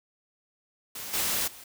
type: noise with level steps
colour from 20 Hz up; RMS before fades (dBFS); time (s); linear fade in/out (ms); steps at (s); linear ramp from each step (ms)
white; -38 / -28 / -47; 0.95-1.64; 5; 1.13 / 1.47; 10
effects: none